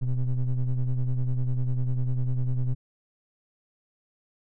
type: ring-modulated tone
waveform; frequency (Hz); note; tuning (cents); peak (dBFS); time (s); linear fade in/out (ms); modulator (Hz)
triangle; 65.41; C2; 0; -17; 0.01-2.75; 20; 60.4
effects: none